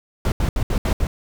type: noise bursts at uneven times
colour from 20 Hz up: brown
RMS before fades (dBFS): -19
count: 6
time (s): 0.25-0.32 / 0.4-0.49 / 0.56-0.63 / 0.7-0.78 / 0.85-0.93 / 1-1.07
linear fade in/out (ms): 2
effects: none